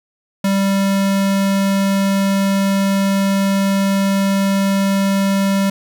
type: tone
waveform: square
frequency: 196 Hz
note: G3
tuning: in tune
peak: -14 dBFS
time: 0.44-5.7 s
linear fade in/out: 5 ms
effects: 9-bit